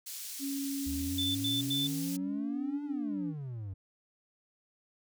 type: high-pass noise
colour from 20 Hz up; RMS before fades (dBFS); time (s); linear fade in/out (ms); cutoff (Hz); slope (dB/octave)
pink; -42; 0.06-2.17; 10; 5000; 12
type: tone with pitch glide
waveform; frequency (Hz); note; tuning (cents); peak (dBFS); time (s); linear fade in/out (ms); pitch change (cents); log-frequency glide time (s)
sine; 277.2 to 291.7; C#4 to D4; 0 to -12; -33; 0.39-3.34; 50; +88; 2.06-2.88
type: exponential two-way sweep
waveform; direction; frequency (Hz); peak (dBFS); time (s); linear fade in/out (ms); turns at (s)
triangle; up then down; 72.2 to 296.1 to 91.9; -35; 0.86-3.74; 10; 2.84
type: tone bursts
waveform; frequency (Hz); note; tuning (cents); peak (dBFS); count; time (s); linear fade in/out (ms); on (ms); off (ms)
sine; 3526; A7; +3; -30; 3; 1.18-1.872; 5; 170; 91
effects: none

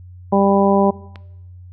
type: harmonic tone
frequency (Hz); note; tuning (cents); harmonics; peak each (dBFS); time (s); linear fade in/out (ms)
197.9; G3; +17; 1 / 2 / 3 / 4 / 5; -15 / -18 / -18 / -19 / -21; 0.32-0.91; 10
type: click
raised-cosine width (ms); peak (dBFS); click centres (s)
0.3; -20; 1.158
effects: noise-tail reverb RT60 0.9 s tail -21 dB re dry + added 90 Hz sine -36 dBFS peak until 1.72 s

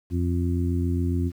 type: harmonic tone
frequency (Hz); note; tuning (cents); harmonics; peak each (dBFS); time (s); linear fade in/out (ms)
87.31; F2; 0; 1 / 2 / 3 / 4; -23 / -31 / -28 / -33; 0.1-1.32; 50
effects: 9-bit

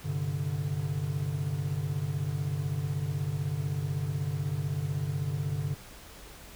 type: chord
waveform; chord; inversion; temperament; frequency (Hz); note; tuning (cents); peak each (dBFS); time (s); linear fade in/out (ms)
triangle; G suspended fourth; none; equal; 98 / 130.81 / 146.83; G2 / C3 / D3; 0 / 0 / 0; -33 / -33 / -29; 0.04-5.75; 20
effects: added 50 Hz sine -56 dBFS peak until 6.55 s + pink hiss -49 dBFS RMS until 6.55 s

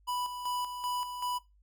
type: tone with tremolo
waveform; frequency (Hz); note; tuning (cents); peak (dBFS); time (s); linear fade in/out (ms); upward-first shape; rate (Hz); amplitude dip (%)
square; 987.8; B5; 0; -32; 0.07-1.39; 20; square; 2.6; 55
effects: noise-tail reverb RT60 0.2 s tail -18 dB re dry + added 50 Hz sine -61 dBFS peak until 1.62 s

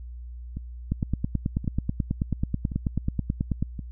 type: two click trains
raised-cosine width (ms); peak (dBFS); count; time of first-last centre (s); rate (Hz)
5; -21 / -12; 4 / 26; 0.57-3.792 / 0.92-3.626; 0.931 / 9.24
effects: added 60 Hz sine -36 dBFS peak until 3.91 s

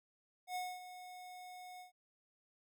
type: tone with ADSR envelope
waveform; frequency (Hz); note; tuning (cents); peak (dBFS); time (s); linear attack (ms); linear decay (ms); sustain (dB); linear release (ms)
square; 729; F#5; -26; -38; 0.47-1.92; 85; 240; -12; 120
effects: none

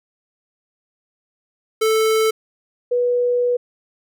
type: tone pair in turn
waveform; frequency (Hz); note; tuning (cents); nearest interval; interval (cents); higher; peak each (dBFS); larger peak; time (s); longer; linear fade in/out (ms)
square / sine; 440 / 488.8; A4 / B4; 0 / -18; major second; 182; second; -15; neither; 1.81-2.31 / 2.91-3.57; second; 10
effects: none

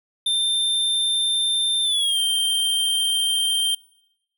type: tone with pitch glide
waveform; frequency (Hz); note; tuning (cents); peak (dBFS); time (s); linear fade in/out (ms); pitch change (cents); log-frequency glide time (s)
square; 3585 to 3157; A7 to G7; +32 to +12; -19; 0.26-3.75; 5; -220; 1.83-2.18
effects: noise-tail reverb RT60 0.9 s tail -25 dB re dry

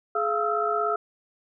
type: tone cluster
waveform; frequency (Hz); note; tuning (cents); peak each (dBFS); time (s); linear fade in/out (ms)
sine; 421.9 / 689 / 1287 / 1344; G#4 / F5 / E6 / E6; +27 / -24 / -42 / +33; -28; 0.15-0.96; 5
effects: none

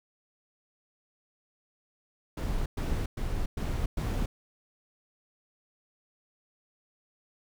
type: noise bursts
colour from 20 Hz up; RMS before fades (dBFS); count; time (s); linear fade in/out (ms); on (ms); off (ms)
brown; -30; 5; 2.37-4.26; 5; 290; 110
effects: none

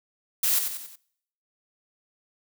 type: noise with echo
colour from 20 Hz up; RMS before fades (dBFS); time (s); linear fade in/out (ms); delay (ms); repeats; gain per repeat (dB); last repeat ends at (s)
blue; -23; 0.43-0.59; 5; 92; 4; -6; 0.958
effects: noise-tail reverb RT60 0.7 s tail -23 dB re dry

